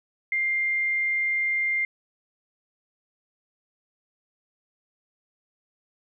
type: tone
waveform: sine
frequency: 2100 Hz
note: C7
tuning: 6 cents sharp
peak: -22 dBFS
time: 0.32-1.85 s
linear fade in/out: 2 ms
effects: none